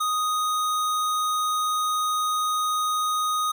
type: tone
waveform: square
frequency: 1244.5 Hz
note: D#6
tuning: in tune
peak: -23 dBFS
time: 0-3.52 s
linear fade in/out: 10 ms
effects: none